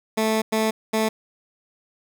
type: tone bursts at uneven times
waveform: 15% pulse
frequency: 219.6 Hz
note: A3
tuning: 3 cents flat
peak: -13 dBFS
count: 3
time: 0.17-0.42 / 0.52-0.71 / 0.93-1.09 s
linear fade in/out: 10 ms
effects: none